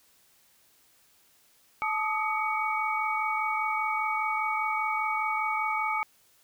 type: tone cluster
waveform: sine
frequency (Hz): 869 / 1221 / 1266 / 2247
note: A5 / D#6 / D#6 / C#7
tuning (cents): -22 / -33 / +30 / +23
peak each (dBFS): -30 / -35 / -32 / -31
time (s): 1.82-6.03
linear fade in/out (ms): 0
effects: white hiss -63 dBFS RMS until 6.43 s